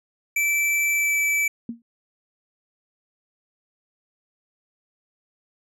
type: tone with pitch glide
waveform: square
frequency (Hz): 2324 to 2311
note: D7 to D7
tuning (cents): -19 to -28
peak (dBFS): -20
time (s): 0.36-1.48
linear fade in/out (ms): 5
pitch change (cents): -9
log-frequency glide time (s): 0.93-1.16
type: tone with exponential decay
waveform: sine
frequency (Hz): 233.1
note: A#3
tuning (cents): 0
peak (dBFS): -24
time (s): 1.69-1.82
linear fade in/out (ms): 2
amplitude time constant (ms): 28
effects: none